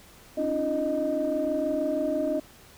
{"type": "tone cluster", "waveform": "sine", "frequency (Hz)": [272.6, 298.8, 339.7, 620], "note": ["C#4", "D4", "F4", "D#5"], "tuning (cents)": [-29, 30, -48, -6], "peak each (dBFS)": [-31, -29, -33, -26], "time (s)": [0.37, 2.4], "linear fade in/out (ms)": 10, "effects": ["tanh soft clip ceiling -17 dBFS", "pink hiss -52 dBFS RMS until 2.77 s"]}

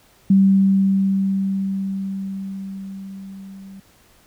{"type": "tone with level ramp", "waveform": "sine", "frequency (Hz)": 194, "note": "G3", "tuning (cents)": -18, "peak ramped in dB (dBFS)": [-9, -36], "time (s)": [0.3, 3.8], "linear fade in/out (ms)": 5, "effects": ["pink hiss -54 dBFS RMS until 4.26 s"]}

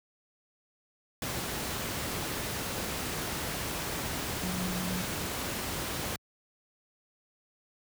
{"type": "tone in noise", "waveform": "sine", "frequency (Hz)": 182.3, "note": "F#3", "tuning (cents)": -25, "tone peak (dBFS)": -33, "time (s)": [4.43, 5.02], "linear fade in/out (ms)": 2, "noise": "pink", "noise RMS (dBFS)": -34, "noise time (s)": [1.22, 6.16], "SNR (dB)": -2, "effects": ["high-pass 60 Hz 12 dB/octave"]}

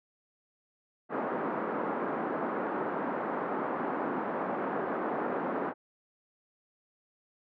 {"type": "band-pass noise", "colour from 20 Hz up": "pink", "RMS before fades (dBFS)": -33, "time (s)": [1.09, 5.74], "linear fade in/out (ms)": 50, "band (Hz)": [230, 1400], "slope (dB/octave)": 24, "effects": []}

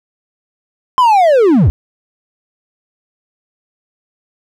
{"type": "linear sweep", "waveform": "triangle", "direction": "down", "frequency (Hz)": [1046.5, 59.5], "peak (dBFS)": -4, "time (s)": [0.98, 1.7], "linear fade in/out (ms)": 0, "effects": []}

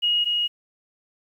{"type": "tone pair in turn", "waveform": "sine", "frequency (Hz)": [2882, 2882], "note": ["F#7", "F#7"], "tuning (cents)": [-46, -46], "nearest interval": "unison", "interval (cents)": 0, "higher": "neither", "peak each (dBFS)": [-18, -20], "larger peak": "first", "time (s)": [[0.02, 0.25], [0.25, 0.48]], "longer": "neither", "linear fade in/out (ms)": 20, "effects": ["9-bit"]}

